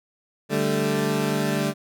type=chord; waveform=20% pulse; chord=D suspended fourth; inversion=none; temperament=equal; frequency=146.83 / 196 / 220 Hz; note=D3 / G3 / A3; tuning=0 / 0 / 0 cents; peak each=-21 dBFS; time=0.49-1.74 s; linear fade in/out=50 ms; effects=none